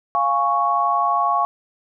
sine chord, Db major, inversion first, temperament equal, 698.5 / 830.6 / 1108.7 Hz, F5 / Ab5 / Db6, 0 / 0 / 0 cents, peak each -22 / -23 / -18 dBFS, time 0.15-1.45 s, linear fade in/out 0 ms, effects none

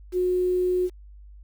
sine tone with quantisation, 363.2 Hz, F#4, 32 cents flat, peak -20 dBFS, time 0.12-0.9 s, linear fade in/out 50 ms, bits 8, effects added 50 Hz sine -43 dBFS peak until 1.43 s

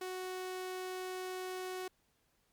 sawtooth tone, 370 Hz, F#4, in tune, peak -35 dBFS, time 0.01-1.88 s, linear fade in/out 5 ms, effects pink hiss -75 dBFS RMS until 2.52 s + MP3 96 kbps

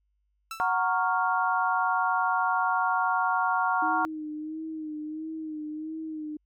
sawtooth tone with exponential decay, 1327 Hz, E6, 11 cents sharp, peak -28 dBFS, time 0.51-0.74 s, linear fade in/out 2 ms, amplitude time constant 50 ms
sine chord, Gb major seventh, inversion none, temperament equal with one note detuned, 740 / 929.6 / 1108.7 / 1396.9 Hz, Gb5 / Bb5 / Db6 / F6, 0 / -5 / 0 / 0 cents, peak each -28 dBFS, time 0.6-4.05 s, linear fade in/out 0 ms
sine tone with vibrato, 311.1 Hz, D#4, in tune, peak -32 dBFS, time 3.82-6.37 s, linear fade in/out 5 ms, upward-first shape sine, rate 1.5 Hz, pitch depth 44 cents each way
effects added 50 Hz sine -70 dBFS peak until 6.45 s + MP3 96 kbps

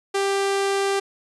sawtooth tone, 394.3 Hz, G4, 10 cents sharp, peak -16 dBFS, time 0.14-1 s, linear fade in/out 10 ms, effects resampled to 24000 Hz

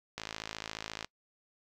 click train, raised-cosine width 0.2 ms, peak -20 dBFS, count 48, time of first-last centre 0.18-1.046 s, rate 54.3 Hz, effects noise-tail reverb RT60 0.1 s tail -25 dB re dry

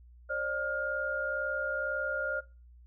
sine tone cluster, 538 / 600 / 1414 Hz, C5 / D5 / F6, +48 / +37 / +21 cents, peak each -36 / -37 / -32 dBFS, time 0.29-2.41 s, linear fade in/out 20 ms, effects noise-tail reverb RT60 0.3 s tail -21 dB re dry + added 60 Hz sine -52 dBFS peak until 2.86 s

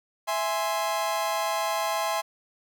40% pulse chord, E augmented, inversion none, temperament equal, 659.3 / 830.6 / 1046.5 Hz, E5 / G#5 / B#5, 0 / 0 / 0 cents, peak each -29 dBFS, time 0.27-2.22 s, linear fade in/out 20 ms, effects none

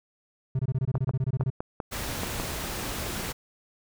triangle tone bursts, 130.81 Hz, C3, in tune, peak -21 dBFS, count 15, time 0.55-1.502 s, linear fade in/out 5 ms, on 42 ms, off 23 ms
clicks, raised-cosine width 1 ms, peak -17 dBFS, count 7, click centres 0.954 / 1.093 / 1.41 / 1.605 / 1.802 / 2.234 / 2.399 s
pink noise, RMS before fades -33 dBFS, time 1.91-3.33 s, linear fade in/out 20 ms
effects none

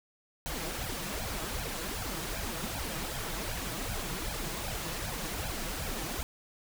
pink noise with flanger, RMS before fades -36 dBFS, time 0.46-6.23 s, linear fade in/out 0 ms, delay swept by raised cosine 1.2 to 6.3 ms, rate 2.6 Hz, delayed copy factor +0.95, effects none

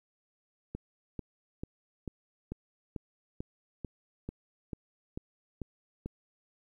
click train, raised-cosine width 3 ms, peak -24 dBFS, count 13, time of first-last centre 0.75-6.06 s, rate 2.26 Hz, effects 11-bit

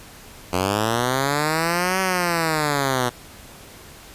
5% pulse linear two-way sweep, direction up then down, 87.31 to 190.8 to 120.8 Hz, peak -8 dBFS, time 0.52-3.1 s, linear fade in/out 20 ms, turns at 2 s, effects pink hiss -43 dBFS RMS until 4.14 s + resampled to 32000 Hz

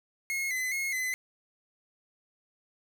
45% pulse tone with vibrato, 2093 Hz, C7, in tune, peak -29 dBFS, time 0.3-1.14 s, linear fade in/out 0 ms, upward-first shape square, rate 2.4 Hz, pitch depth 56 cents each way, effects none

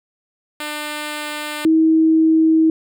5% pulse / sine tone pair in turn, 299.6 / 320 Hz, D4 / D#4, +35 / +49 cents, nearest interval minor second, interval 114 cents, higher second, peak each -13 / -10 dBFS, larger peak second, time 0.6-1.65 / 1.65-2.7 s, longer neither, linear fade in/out 2 ms, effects none

